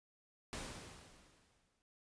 pink noise with exponential decay, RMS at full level -43 dBFS, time 0.53-1.82 s, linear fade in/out 0 ms, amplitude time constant 280 ms, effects resampled to 22050 Hz

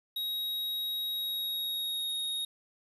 square tone with pitch glide, 3800 to 3746 Hz, A#7 to A#7, +33 to +8 cents, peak -32 dBFS, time 0.16-2.45 s, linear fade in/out 5 ms, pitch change -25 cents, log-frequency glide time 1.13-2.14 s, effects 10-bit

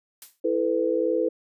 blue noise with exponential decay, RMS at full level -37 dBFS, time 0.22-0.4 s, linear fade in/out 1 ms, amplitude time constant 39 ms
sine chord, E suspended fourth, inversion none, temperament equal with one note detuned, 329.6 / 440 / 501.9 Hz, E4 / A4 / B4, 0 / 0 / +28 cents, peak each -26 / -26 / -24 dBFS, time 0.44-1.29 s, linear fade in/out 10 ms
effects resampled to 32000 Hz

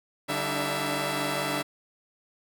10% pulse tone cluster, 145 / 192.4 / 293.1 / 317.7 / 667 Hz, D3 / G3 / D4 / D#4 / E5, -22 / -32 / -3 / +36 / +20 cents, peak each -25 / -28 / -26 / -27 / -23 dBFS, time 0.28-1.63 s, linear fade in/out 20 ms, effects none

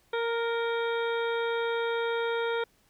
harmonic tone with a mistuned harmonic, 463.6 Hz, A#4, 10 cents flat, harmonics 1 / 2 / 3 / 4 / 5 / 7 / 8, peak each -28 / -35 / -35 / -42 / -42 / -44 / -43 dBFS, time 0.13-2.64 s, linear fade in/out 5 ms, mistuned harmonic 3, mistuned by +18 cents, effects pink hiss -66 dBFS RMS until 2.89 s

